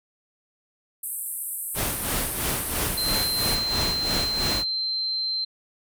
white band-pass noise, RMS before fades -32 dBFS, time 1.03-3.55 s, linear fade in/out 5 ms, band 8200 to 14000 Hz, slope 96 dB/octave
pink noise with tremolo, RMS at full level -26 dBFS, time 1.74-4.65 s, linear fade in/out 50 ms, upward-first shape sine, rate 3 Hz, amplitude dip 65%
sine tone, 4117 Hz, C8, 29 cents flat, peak -24 dBFS, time 2.97-5.45 s, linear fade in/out 10 ms
effects none

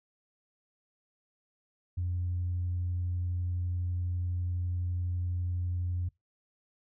sine tone, 88.8 Hz, F2, 29 cents sharp, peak -28 dBFS, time 1.97-6.09 s, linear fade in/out 10 ms, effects noise-tail reverb RT60 0.2 s tail -25 dB re dry + tanh soft clip ceiling -25 dBFS

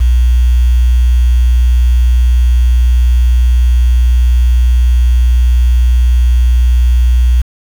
sine tone with quantisation, 60.8 Hz, B1, 26 cents flat, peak -5 dBFS, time 0-7.42 s, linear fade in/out 10 ms, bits 5, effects none

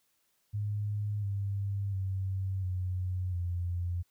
sine tone with pitch steps, 103.83 / 99.6 / 95.54 / 91.65 / 87.92 Hz, G#2 / G2 / G2 / F#2 / F2, 0 / +28 / -44 / -16 / +12 cents, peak -30 dBFS, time 0.53-4.03 s, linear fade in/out 20 ms, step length 700 ms, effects white hiss -74 dBFS RMS until 4.1 s

